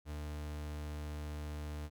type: tone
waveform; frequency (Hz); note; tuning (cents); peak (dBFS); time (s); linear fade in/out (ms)
40% pulse; 75; D2; +37; -39; 0.05-1.9; 50
effects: none